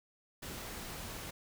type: noise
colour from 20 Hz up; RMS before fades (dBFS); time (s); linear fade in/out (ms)
pink; -44; 0.42-1.31; 10
effects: none